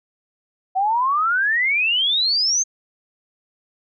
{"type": "exponential sweep", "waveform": "sine", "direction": "up", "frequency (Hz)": [740, 6440], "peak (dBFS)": -16, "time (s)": [0.75, 2.64], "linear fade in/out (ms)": 20, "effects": []}